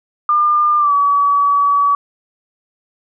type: tone with pitch glide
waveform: sine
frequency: 1202 to 1139.8 Hz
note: D6 to C#6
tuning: +40 to +48 cents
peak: -10 dBFS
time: 0.29-1.95 s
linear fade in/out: 2 ms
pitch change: -92 cents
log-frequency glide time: 0.78-0.93 s
effects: none